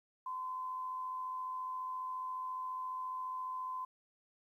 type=tone with amplitude modulation; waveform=sine; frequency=1025 Hz; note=C6; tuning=36 cents flat; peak=-36 dBFS; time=0.26-3.85 s; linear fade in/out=5 ms; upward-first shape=sine; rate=94.5 Hz; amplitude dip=35%; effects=12-bit